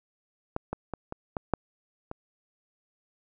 clicks, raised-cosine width 1 ms, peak -15 / -17 / -19 / -21 / -16 / -9 / -22 dBFS, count 7, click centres 0.564 / 0.73 / 0.937 / 1.124 / 1.368 / 1.537 / 2.114 s, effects none

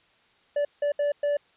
triangle tone bursts at uneven times, 580 Hz, D5, 22 cents flat, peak -20 dBFS, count 4, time 0.56-0.65 / 0.82-0.92 / 0.99-1.12 / 1.23-1.37 s, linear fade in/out 5 ms, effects white hiss -62 dBFS RMS until 1.56 s + resampled to 8000 Hz

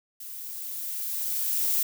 violet noise with level ramp, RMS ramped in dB -40 to -24 dBFS, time 0.2-1.83 s, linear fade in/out 5 ms, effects none

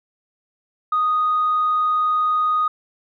sine tone, 1242 Hz, D#6, 3 cents flat, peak -15 dBFS, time 0.92-2.68 s, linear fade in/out 5 ms, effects tanh soft clip ceiling -12 dBFS

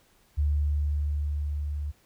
sine tone with level ramp, 73.42 Hz, D2, in tune, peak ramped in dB -21 to -29 dBFS, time 0.37-1.92 s, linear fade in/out 20 ms, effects pink hiss -63 dBFS RMS until 2.05 s

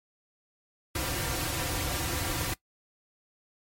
pink noise with comb filter, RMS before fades -31 dBFS, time 0.95-2.54 s, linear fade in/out 5 ms, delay 4.7 ms, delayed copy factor -0.95, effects noise-tail reverb RT60 0.1 s tail -20 dB re dry + MP3 64 kbps

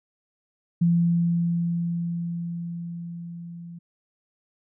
sine tone with level ramp, 170.6 Hz, F3, 40 cents flat, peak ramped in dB -16 to -37 dBFS, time 0.81-3.79 s, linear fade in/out 10 ms, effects none

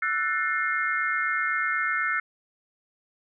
sine chord, F# half-diminished seventh, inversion third, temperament just, 1332 / 1480 / 1776 / 2131 Hz, E6 / F#6 / A6 / C7, +18 / 0 / +16 / +31 cents, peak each -29 dBFS, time 0.02-2.2 s, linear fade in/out 5 ms, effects none

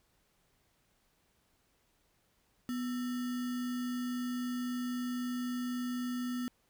sine tone with sample-and-hold, 246.9 Hz, B3, in tune, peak -33 dBFS, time 2.69-6.48 s, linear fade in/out 0 ms, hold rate 1575 Hz, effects pink hiss -73 dBFS RMS until 6.69 s

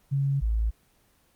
sine tone pair in turn, 138.59 / 55.11 Hz, C#3 / A1, 0 / +3 cents, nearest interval octave + major third, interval 1597 cents, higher first, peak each -22 dBFS, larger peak neither, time 0.11-0.41 / 0.41-0.71 s, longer neither, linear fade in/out 20 ms, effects pink hiss -64 dBFS RMS until 1.35 s + Opus 24 kbps

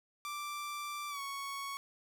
sawtooth tone with pitch glide, 1174.7 to 1110.1 Hz, D6 to C#6, 0 to +2 cents, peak -35 dBFS, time 0.25-1.77 s, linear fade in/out 0 ms, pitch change -98 cents, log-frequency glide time 1.09-1.2 s, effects none

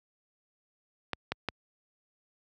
clicks, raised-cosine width 0.3 ms, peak -14 dBFS, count 3, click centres 1.133 / 1.32 / 1.487 s, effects high-pass 60 Hz 12 dB/octave

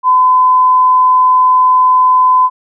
sine tone, 1015 Hz, B5, 47 cents sharp, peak -5 dBFS, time 0.03-2.5 s, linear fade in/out 50 ms, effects none

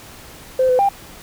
sine tone with pitch steps, 517 / 505 / 796 Hz, C5 / B4 / G5, -21 / +39 / +26 cents, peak -11 dBFS, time 0.59-0.89 s, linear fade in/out 5 ms, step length 100 ms, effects tanh soft clip ceiling -7 dBFS + pink hiss -40 dBFS RMS until 1.22 s

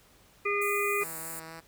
harmonic tone, 406.9 Hz, G#4, 35 cents flat, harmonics 1 / 3 / 5 / 6, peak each -30 / -32 / -34 / -31 dBFS, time 0.45-1.04 s, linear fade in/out 10 ms
pink high-pass noise, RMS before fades -40 dBFS, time 0.61-1.4 s, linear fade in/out 10 ms, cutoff 7000 Hz, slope 96 dB/octave
5% pulse tone with vibrato, 162.5 Hz, E3, 24 cents flat, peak -31 dBFS, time 1-1.61 s, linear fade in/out 20 ms, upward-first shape sine, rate 4 Hz, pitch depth 15 cents each way
effects pink hiss -60 dBFS RMS until 1.67 s

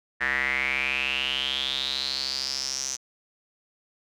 square tone with band-pass filter sweep, 66.7 Hz, C2, 34 cents sharp, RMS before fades -28 dBFS, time 0.2-2.97 s, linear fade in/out 20 ms, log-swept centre 1800 to 6200 Hz, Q 8.3, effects none

